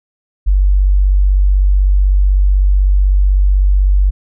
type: tone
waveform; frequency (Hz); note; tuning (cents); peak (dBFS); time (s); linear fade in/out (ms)
sine; 48; G1; -36; -7; 0.46-4.11; 20
effects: none